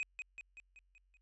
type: tone with echo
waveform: triangle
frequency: 2514 Hz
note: D#7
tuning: 17 cents sharp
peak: -33 dBFS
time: 0-0.03 s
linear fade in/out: 0 ms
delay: 190 ms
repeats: 6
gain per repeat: -5 dB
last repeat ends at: 1.17 s
effects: added 46 Hz sine -70 dBFS peak until 1.21 s + resampled to 24000 Hz